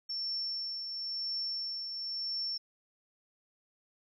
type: tone with tremolo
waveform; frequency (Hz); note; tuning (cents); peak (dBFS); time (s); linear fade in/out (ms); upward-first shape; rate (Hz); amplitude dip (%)
sine; 5420; E8; +47; -32; 0.09-2.58; 10; triangle; 0.97; 45
effects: 12-bit